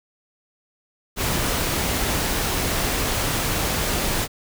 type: noise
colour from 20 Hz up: pink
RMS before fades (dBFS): -23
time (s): 1.16-4.28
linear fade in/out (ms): 50
effects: none